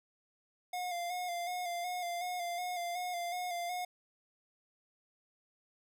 square tone with vibrato, 708 Hz, F5, 23 cents sharp, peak -36 dBFS, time 0.73-3.85 s, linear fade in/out 5 ms, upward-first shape square, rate 2.7 Hz, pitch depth 34 cents each way, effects none

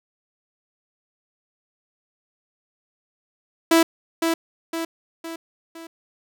sawtooth tone with echo, 329.6 Hz, E4, in tune, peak -9 dBFS, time 3.71-3.83 s, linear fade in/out 5 ms, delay 510 ms, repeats 4, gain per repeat -6 dB, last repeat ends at 5.87 s, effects none

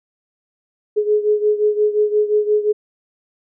sine beating tone pair, 420 / 425.7 Hz, G#4 / G#4, +19 / +43 cents, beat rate 5.7 Hz, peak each -15 / -19 dBFS, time 0.96-2.73 s, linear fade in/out 20 ms, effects none

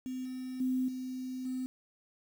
sine tone with level steps, 256.5 Hz, C4, 34 cents flat, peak -35 / -37 / -28 / -36 / -33 dBFS, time 0.06-1.66 s, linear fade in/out 0 ms, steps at 0.25 / 0.6 / 0.88 / 1.45 s, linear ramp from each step 5 ms, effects 9-bit

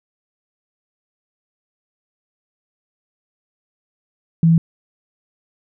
sine tone, 164.81 Hz, E3, in tune, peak -9 dBFS, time 4.43-4.58 s, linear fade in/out 2 ms, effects none

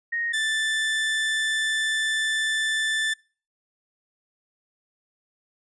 sine / 30% pulse tone pair in turn, 1864.7 / 1763.6 Hz, A#6 / A6, 0 / +4 cents, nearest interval minor second, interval 96 cents, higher first, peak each -24 / -20 dBFS, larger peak second, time 0.12-0.33 / 0.33-3.14 s, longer second, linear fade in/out 10 ms, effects noise-tail reverb RT60 0.4 s tail -26 dB re dry + resampled to 22050 Hz

